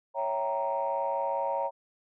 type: chord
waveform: sine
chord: C# diminished seventh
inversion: none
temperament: equal with one note detuned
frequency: 554.4 / 659.3 / 776.3 / 932.3 Hz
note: C#5 / E5 / G5 / Bb5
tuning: 0 / 0 / -17 / 0 cents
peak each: -31 / -35 / -35 / -30 dBFS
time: 0.14-1.71 s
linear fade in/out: 50 ms
effects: tanh soft clip ceiling -19 dBFS